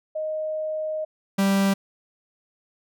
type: tone pair in turn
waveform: sine / 45% pulse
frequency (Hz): 622.3 / 196.01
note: D#5 / G3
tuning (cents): 0 / 0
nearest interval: octave + minor sixth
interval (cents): 2000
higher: first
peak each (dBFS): -25 / -18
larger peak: second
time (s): 0.15-1.05 / 1.38-1.74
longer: first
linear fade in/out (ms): 10
effects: none